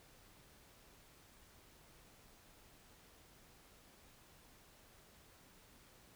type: silence
effects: pink hiss -64 dBFS RMS until 6.15 s